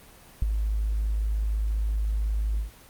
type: tone with ADSR envelope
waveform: sine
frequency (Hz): 52.8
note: G#1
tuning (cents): +29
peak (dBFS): -15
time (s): 0.42-2.71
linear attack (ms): 4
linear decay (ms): 9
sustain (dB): -8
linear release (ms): 130
effects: pink hiss -51 dBFS RMS until 2.89 s + Opus 24 kbps